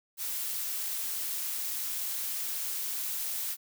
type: noise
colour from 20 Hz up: blue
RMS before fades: -34 dBFS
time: 0.17-3.57 s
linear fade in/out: 50 ms
effects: none